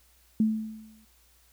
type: tone with exponential decay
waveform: sine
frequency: 218.4 Hz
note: A3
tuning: 13 cents flat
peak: -18 dBFS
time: 0.4-1.05 s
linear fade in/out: 2 ms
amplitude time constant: 140 ms
effects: added 60 Hz sine -63 dBFS peak until 1.52 s + white hiss -63 dBFS RMS until 1.52 s